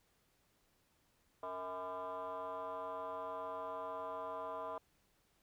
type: tone with frequency modulation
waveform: sine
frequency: 827 Hz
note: G#5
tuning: 8 cents flat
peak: -39 dBFS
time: 1.43-4.78 s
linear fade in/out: 2 ms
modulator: 183 Hz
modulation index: 2
effects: tanh soft clip ceiling -37 dBFS + pink hiss -75 dBFS RMS until 5.42 s